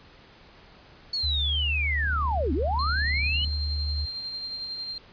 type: linear two-way sweep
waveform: sine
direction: down then up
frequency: 4435 to 237.4 to 3035 Hz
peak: -25 dBFS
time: 1.13-3.45 s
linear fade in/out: 5 ms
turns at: 2.53 s
type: tone with pitch glide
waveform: sine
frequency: 73.42 to 74.19 Hz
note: D2 to D2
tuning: 0 to +18 cents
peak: -26 dBFS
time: 1.23-4.06 s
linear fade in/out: 10 ms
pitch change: +18 cents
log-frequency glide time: 2.9-3.47 s
type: click train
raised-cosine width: 5 ms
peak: -31 dBFS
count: 48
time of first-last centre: 2.04-3.477 s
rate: 32.7 Hz
type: tone with tremolo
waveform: sine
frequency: 4175 Hz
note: C8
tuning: 5 cents flat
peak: -30 dBFS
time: 2.79-4.98 s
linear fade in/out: 2 ms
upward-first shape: sine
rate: 11 Hz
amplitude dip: 35%
effects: pink hiss -52 dBFS RMS until 5.12 s + resampled to 11025 Hz